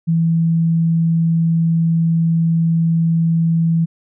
sine tone, 165 Hz, E3, 2 cents sharp, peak -12 dBFS, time 0.07-3.86 s, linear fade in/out 20 ms, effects none

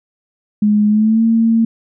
sine tone with pitch glide, 209.4 to 227 Hz, G#3 to A#3, +15 to -46 cents, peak -9 dBFS, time 0.62-1.65 s, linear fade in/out 5 ms, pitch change +139 cents, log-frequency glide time 0.88-1.24 s, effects none

